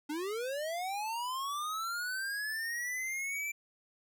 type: linear sweep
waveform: square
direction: up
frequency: 286 to 2349 Hz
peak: -35 dBFS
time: 0.09-3.52 s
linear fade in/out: 10 ms
effects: none